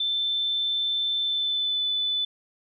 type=tone with pitch glide; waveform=sine; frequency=3540 to 3497 Hz; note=A7 to A7; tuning=+10 to -11 cents; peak=-23 dBFS; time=0-2.25 s; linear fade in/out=5 ms; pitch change=-21 cents; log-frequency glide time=1.21-1.84 s; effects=none